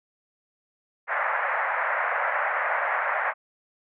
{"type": "band-pass noise", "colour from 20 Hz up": "white", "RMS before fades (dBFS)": -26, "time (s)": [1.07, 3.34], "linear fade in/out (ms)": 50, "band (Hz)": [560, 2000], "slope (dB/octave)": 48, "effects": []}